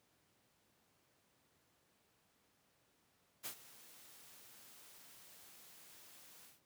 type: noise with ADSR envelope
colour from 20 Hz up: white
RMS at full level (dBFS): -43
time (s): 3.43-6.61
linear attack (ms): 30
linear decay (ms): 86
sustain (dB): -17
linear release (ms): 160
effects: pink hiss -75 dBFS RMS until 6.65 s + high-pass 100 Hz 12 dB/octave